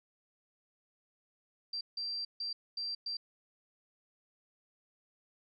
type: tone bursts at uneven times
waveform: sine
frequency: 4710 Hz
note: D8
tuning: 4 cents sharp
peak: -35 dBFS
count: 5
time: 1.73-1.81 / 1.97-2.25 / 2.4-2.53 / 2.77-2.95 / 3.06-3.17 s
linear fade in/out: 5 ms
effects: none